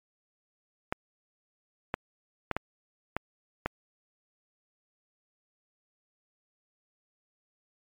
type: clicks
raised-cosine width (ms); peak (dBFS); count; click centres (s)
0.5; -13; 6; 0.925 / 1.941 / 2.513 / 2.566 / 3.166 / 3.66
effects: MP3 96 kbps